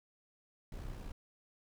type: noise with amplitude modulation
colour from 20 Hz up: brown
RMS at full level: -42 dBFS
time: 0.72-1.12 s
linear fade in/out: 2 ms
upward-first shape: sine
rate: 62.1 Hz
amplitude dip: 50%
effects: none